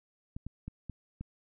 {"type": "clicks", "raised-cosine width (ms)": 5, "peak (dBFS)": -27, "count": 5, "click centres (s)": [0.365, 0.466, 0.68, 0.897, 1.21], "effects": []}